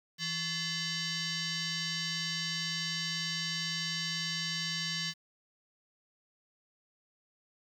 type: tone with frequency modulation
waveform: sine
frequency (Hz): 784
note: G5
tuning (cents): 0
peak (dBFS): -32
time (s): 0.18-5.14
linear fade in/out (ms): 50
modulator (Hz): 949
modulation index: 5.5
effects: 10-bit